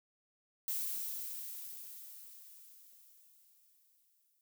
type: noise with exponential decay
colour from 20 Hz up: violet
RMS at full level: -36 dBFS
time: 0.68-4.41 s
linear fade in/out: 1 ms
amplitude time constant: 810 ms
effects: none